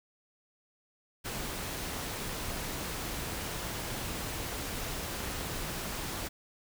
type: noise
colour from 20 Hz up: pink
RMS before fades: -37 dBFS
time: 1.24-6.29 s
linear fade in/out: 20 ms
effects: none